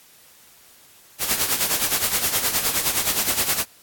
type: noise with tremolo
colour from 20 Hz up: white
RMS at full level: -19 dBFS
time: 1.19-3.65 s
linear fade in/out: 50 ms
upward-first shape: sine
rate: 9.6 Hz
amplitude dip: 65%
effects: white hiss -51 dBFS RMS until 3.82 s + AAC 64 kbps